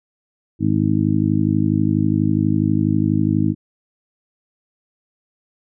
harmonic tone, 52.2 Hz, G#1, 10 cents sharp, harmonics 2 / 3 / 4 / 5 / 6, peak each -21 / -21 / -21 / -21 / -21 dBFS, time 0.59-3.55 s, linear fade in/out 50 ms, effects none

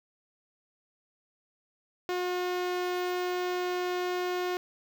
sawtooth tone with notch filter, 360.1 Hz, F#4, 47 cents flat, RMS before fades -31 dBFS, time 2.09-4.57 s, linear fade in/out 0 ms, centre 9700 Hz, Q 0.58, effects none

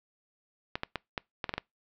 clicks, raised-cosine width 0.3 ms, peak -15 dBFS, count 8, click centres 0.755 / 0.834 / 0.957 / 1.178 / 1.442 / 1.493 / 1.539 / 1.58 s, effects noise-tail reverb RT60 0.2 s tail -25 dB re dry + low-pass 5000 Hz 12 dB/octave

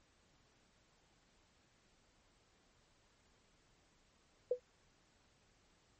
sine tone with exponential decay, 496.8 Hz, B4, 10 cents sharp, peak -27 dBFS, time 4.51-4.6 s, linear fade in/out 5 ms, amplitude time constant 19 ms, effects pink hiss -72 dBFS RMS until 5.99 s + MP3 32 kbps

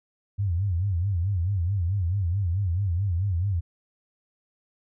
sine tone with vibrato, 92.5 Hz, F#2, in tune, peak -22 dBFS, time 0.38-3.61 s, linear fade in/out 20 ms, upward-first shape sine, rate 4.6 Hz, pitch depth 180 cents each way, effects none

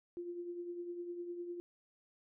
sine tone with tremolo, 348.9 Hz, F4, 2 cents flat, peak -38 dBFS, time 0.17-1.6 s, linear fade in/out 0 ms, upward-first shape triangle, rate 9.9 Hz, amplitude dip 55%, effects none

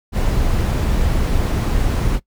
brown noise, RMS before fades -17 dBFS, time 0.12-2.2 s, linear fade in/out 50 ms, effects noise-tail reverb RT60 0.1 s tail -20 dB re dry

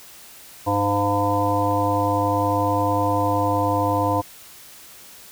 harmonic tone with a mistuned harmonic, 100.6 Hz, G2, 45 cents sharp, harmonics 1 / 3 / 5 / 7 / 9 / 10, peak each -25 / -25 / -25 / -25 / -25 / -25 dBFS, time 0.66-4.22 s, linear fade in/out 20 ms, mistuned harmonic 5, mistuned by +34 cents, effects white hiss -44 dBFS RMS until 5.31 s

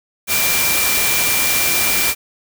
sine tone in noise, 2366 Hz, D7, 12 cents sharp, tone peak -21 dBFS, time 0.27-2.15 s, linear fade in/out 50 ms, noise white, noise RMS -17 dBFS, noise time 0.27-2.15 s, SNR -7 dB, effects none

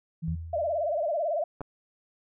sine tone, 162.9 Hz, E3, 20 cents flat, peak -29 dBFS, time 0.22-0.36 s, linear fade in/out 20 ms
sine tone with exponential decay, 82.41 Hz, E2, in tune, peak -28 dBFS, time 0.28-1.11 s, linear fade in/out 0 ms, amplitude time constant 180 ms
sine tone with vibrato, 634 Hz, D#5, 32 cents sharp, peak -25 dBFS, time 0.53-1.44 s, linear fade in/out 5 ms, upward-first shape sine, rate 18 Hz, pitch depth 150 cents each way
clicks, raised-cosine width 1 ms, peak -23 dBFS, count 2, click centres 1.608 / 1.615 s
effects none

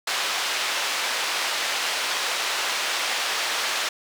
white band-pass noise, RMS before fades -26 dBFS, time 0.07-3.89 s, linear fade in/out 5 ms, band 600 to 4200 Hz, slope 12 dB/octave, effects none

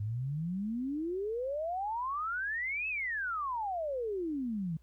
sine exponential two-way sweep, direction up then down, 100 to 2637 to 154.1 Hz, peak -32 dBFS, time 0-4.77 s, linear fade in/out 5 ms, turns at 2.88 s, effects added 60 Hz sine -58 dBFS peak until 4.82 s + pink hiss -75 dBFS RMS until 4.82 s

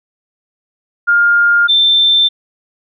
sine tone pair in turn, 1410 / 3560 Hz, F6 / A7, +16 / +20 cents, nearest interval octave + major third, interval 1604 cents, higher second, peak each -7 dBFS, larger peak neither, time 1.07-1.68 / 1.68-2.29 s, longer neither, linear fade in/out 20 ms, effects none

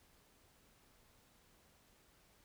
silence, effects pink hiss -69 dBFS RMS until 2.44 s

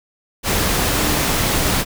sine tone in noise, 300.5 Hz, D4, 40 cents sharp, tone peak -27 dBFS, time 0.94-1.24 s, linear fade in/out 50 ms, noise pink, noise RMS -18 dBFS, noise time 0.43-1.85 s, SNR -12 dB, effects none

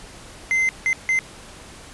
triangle tone bursts at uneven times, 2071 Hz, C7, 18 cents flat, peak -15 dBFS, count 3, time 0.51-0.69 / 0.86-0.93 / 1.09-1.19 s, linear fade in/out 0 ms, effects pink hiss -42 dBFS RMS until 1.93 s + resampled to 24000 Hz

